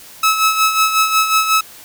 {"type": "tone with tremolo", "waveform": "sawtooth", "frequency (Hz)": 1296, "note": "E6", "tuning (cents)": -30, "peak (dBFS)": -6, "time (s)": [0.23, 1.61], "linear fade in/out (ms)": 5, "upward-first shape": "sine", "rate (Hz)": 5.5, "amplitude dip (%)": 60, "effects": ["white hiss -39 dBFS RMS until 1.84 s"]}